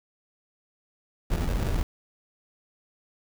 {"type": "noise with sample-and-hold", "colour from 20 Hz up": "brown", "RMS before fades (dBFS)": -26, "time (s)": [1.3, 1.83], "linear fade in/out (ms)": 2, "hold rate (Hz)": 1050, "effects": []}